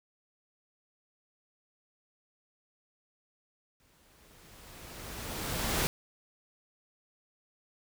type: noise with exponential growth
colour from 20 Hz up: pink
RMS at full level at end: -28 dBFS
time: 3.8-5.87 s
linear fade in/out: 0 ms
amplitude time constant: 450 ms
effects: none